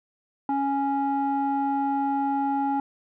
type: tone with low-pass filter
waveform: square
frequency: 277.2 Hz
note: C#4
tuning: in tune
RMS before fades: -25 dBFS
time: 0.49-2.8 s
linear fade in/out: 2 ms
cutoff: 950 Hz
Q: 8.7
effects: none